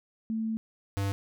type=tone pair in turn; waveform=sine / square; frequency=222.1 / 98.93 Hz; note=A3 / G2; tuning=+16 / +16 cents; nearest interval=octave + major second; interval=1400 cents; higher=first; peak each=-28 dBFS; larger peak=neither; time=0.3-0.57 / 0.97-1.12 s; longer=first; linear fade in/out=0 ms; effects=none